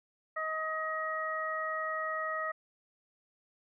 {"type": "harmonic tone", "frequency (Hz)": 631, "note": "D#5", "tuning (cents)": 24, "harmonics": [1, 2, 3], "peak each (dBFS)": [-38, -35, -37], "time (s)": [0.36, 2.52], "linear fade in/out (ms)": 10, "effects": []}